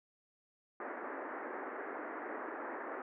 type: band-pass noise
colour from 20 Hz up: pink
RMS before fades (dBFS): -43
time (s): 0.8-3.02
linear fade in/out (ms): 2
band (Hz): 270 to 1900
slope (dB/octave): 48
effects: none